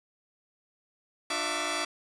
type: tone cluster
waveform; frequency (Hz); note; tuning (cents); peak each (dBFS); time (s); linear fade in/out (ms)
10% pulse; 300.2 / 356.3 / 662 / 1158; D4 / F4 / E5 / D6; +38 / +35 / +7 / -25; -28 / -29 / -24 / -26; 1.3-1.85; 5
effects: resampled to 22050 Hz + 8-bit